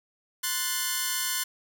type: chord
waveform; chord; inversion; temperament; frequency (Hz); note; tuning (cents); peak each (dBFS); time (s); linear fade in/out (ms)
5% pulse; F# diminished; second; equal; 1046.5 / 1480 / 1760; C6 / F#6 / A6; 0 / 0 / 0; -20 / -19 / -21; 0.43-1.44; 10
effects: none